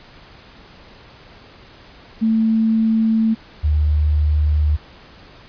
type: tone pair in turn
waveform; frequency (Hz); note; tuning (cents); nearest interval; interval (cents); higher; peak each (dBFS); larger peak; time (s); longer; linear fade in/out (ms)
sine; 222.5 / 75.31; A3 / D2; +20 / +44; octave + perfect fifth; 1876; first; -13; neither; 2.21-3.35 / 3.63-4.77; neither; 20
effects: pink hiss -44 dBFS RMS until 5.48 s + resampled to 11025 Hz